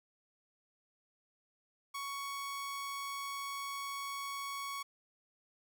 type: tone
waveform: sawtooth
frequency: 1114 Hz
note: C#6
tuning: 8 cents sharp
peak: -35 dBFS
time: 1.94-4.83 s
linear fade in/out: 10 ms
effects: none